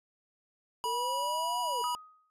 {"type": "tone", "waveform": "square", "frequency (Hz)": 973, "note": "B5", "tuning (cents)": -26, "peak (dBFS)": -31, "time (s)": [0.84, 1.95], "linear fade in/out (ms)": 0}
{"type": "exponential two-way sweep", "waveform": "sine", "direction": "up then down", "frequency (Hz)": [440, 740, 440], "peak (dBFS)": -37, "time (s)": [0.85, 1.82], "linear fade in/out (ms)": 5, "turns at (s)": 1.61}
{"type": "tone with exponential decay", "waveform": "sine", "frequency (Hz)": 1253, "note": "D#6", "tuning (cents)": 12, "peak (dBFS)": -33, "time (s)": [1.84, 2.3], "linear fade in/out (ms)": 0, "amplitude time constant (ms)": 100}
{"effects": ["resampled to 32000 Hz"]}